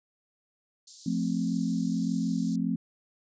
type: high-pass noise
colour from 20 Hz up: white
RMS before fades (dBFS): -44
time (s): 0.87-2.56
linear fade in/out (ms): 5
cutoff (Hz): 3900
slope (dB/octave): 48
type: chord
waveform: sine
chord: F major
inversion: none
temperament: equal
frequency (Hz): 174.61 / 220 / 261.6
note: F3 / A3 / C4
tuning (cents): 0 / 0 / 0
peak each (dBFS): -30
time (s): 1.06-2.76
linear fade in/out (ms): 5
effects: resampled to 16000 Hz